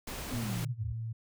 pink noise, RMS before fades -40 dBFS, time 0.07-0.65 s, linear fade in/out 5 ms
sine linear sweep, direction down, 259.8 to 61.74 Hz, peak -36 dBFS, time 0.31-0.93 s, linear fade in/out 5 ms
sine tone with pitch glide, 116.54 to 113.16 Hz, A#2 to A2, 0 to +49 cents, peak -34 dBFS, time 0.33-1.13 s, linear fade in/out 10 ms, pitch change -51 cents, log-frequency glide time 0.7-0.87 s
effects none

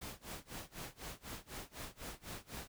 pink noise with tremolo, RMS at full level -45 dBFS, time 0.01-2.68 s, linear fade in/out 10 ms, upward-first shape sine, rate 4 Hz, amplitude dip 95%, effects none

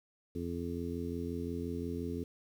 harmonic tone, 85.7 Hz, F2, 32 cents flat, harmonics 1 / 2 / 3 / 4 / 5, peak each -41 / -43 / -39 / -43 / -42 dBFS, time 0.35-2.24 s, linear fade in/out 5 ms, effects 10-bit

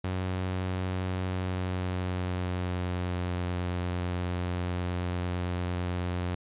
sawtooth tone with pitch glide, 92.5 to 89.14 Hz, F#2 to F2, 0 to +36 cents, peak -25 dBFS, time 0.04-6.35 s, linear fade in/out 5 ms, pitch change -64 cents, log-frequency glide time 1.24-3.4 s, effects resampled to 8000 Hz

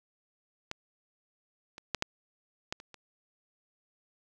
clicks, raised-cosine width 0.2 ms, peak -18 / -27 / -12 / -11 / -16 / -30 / -30 dBFS, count 7, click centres 0.714 / 1.781 / 1.947 / 2.024 / 2.725 / 2.801 / 2.943 s, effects none

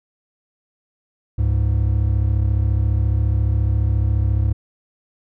triangle tone pair together, 69.1 / 103.53 Hz, C#2 / G#2, -5 / -5 cents, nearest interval perfect fifth, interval 700 cents, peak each -16 dBFS, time 1.38-4.53 s, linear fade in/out 10 ms, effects none

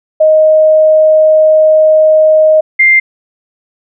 sine tone pair in turn, 624 / 2099 Hz, D#5 / C7, +5 / +5 cents, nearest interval octave + major sixth, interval 2100 cents, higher second, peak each -3 dBFS, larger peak neither, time 0.2-2.61 / 2.79-3 s, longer first, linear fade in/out 10 ms, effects none

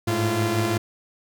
sawtooth tone cluster, 103.7 / 109.4 / 343.7 Hz, G#2 / A2 / F4, -2 / -9 / -28 cents, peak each -24 / -21 / -20 dBFS, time 0.07-0.78 s, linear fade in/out 10 ms, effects none

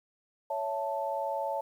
sine chord, A major, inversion first, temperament equal with one note detuned, 559.2 / 659.3 / 880 Hz, C#5 / E5 / A5, +15 / 0 / 0 cents, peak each -34 / -36 / -33 dBFS, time 0.5-1.61 s, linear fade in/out 5 ms, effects 10-bit

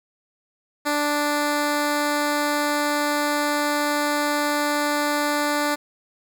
10% pulse tone, 293.7 Hz, D4, in tune, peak -12 dBFS, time 0.85-5.76 s, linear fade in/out 20 ms, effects none

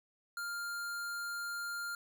square tone, 1400 Hz, F6, 4 cents sharp, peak -38 dBFS, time 0.37-1.95 s, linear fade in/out 2 ms, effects none

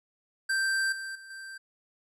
square tone with level steps, 1568 Hz, G6, in tune, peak -26 / -36 / -46 / -41 dBFS, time 0.49-1.58 s, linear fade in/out 10 ms, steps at 0.92 / 1.15 / 1.3 s, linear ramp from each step 5 ms, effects resampled to 24000 Hz

